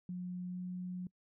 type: tone with pitch glide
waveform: sine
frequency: 180 to 181.15 Hz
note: F#3 to F#3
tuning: -47 to -36 cents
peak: -38 dBFS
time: 0.09-1.07 s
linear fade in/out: 2 ms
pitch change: +11 cents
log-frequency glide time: 0.49-0.58 s
effects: noise-tail reverb RT60 0.1 s tail -24 dB re dry